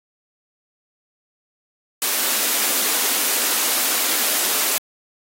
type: high-pass noise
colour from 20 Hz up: white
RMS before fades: -20 dBFS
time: 2.02-4.78 s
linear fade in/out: 0 ms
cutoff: 220 Hz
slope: 48 dB/octave
effects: AAC 48 kbps